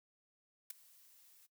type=noise with ADSR envelope; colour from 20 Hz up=blue; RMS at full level=-40 dBFS; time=0.7-1.47 s; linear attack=6 ms; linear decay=7 ms; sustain=-24 dB; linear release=16 ms; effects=noise-tail reverb RT60 0.1 s tail -17 dB re dry